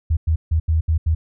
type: tone bursts at uneven times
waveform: sine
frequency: 80 Hz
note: D#2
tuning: 49 cents sharp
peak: -14 dBFS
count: 6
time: 0.1-0.17 / 0.27-0.36 / 0.51-0.6 / 0.68-0.81 / 0.88-0.98 / 1.06-1.15 s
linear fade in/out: 10 ms
effects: none